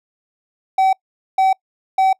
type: tone bursts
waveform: triangle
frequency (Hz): 764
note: G5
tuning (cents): -45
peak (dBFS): -9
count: 3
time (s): 0.78-2.13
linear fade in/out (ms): 5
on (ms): 150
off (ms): 450
effects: noise-tail reverb RT60 0.1 s tail -26 dB re dry